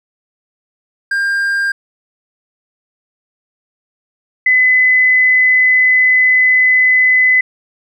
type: tone pair in turn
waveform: triangle / sine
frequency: 1600 / 2016 Hz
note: G6 / B6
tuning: +35 / +35 cents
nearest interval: major third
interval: 400 cents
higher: second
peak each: -11 / -7 dBFS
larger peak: second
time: 1.11-1.72 / 4.46-7.41 s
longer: second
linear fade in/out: 5 ms
effects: none